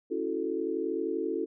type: chord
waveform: sine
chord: F# minor seventh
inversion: second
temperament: equal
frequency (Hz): 277.2 / 329.6 / 370 / 440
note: C#4 / E4 / F#4 / A4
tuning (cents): 0 / 0 / 0 / 0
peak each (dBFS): -37 / -33 / -34 / -33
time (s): 0.1-1.46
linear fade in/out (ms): 20
effects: none